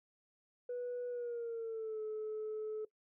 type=tone with pitch glide; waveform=sine; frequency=490 to 431.5 Hz; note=B4 to A4; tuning=-14 to -34 cents; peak=-36 dBFS; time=0.69-2.85 s; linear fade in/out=5 ms; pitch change=-220 cents; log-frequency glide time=1.09-2.01 s; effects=noise-tail reverb RT60 0.1 s tail -20 dB re dry + tanh soft clip ceiling -35 dBFS